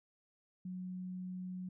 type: tone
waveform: sine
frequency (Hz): 183.3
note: F#3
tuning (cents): -16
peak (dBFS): -40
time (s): 0.65-1.69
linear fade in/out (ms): 5
effects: none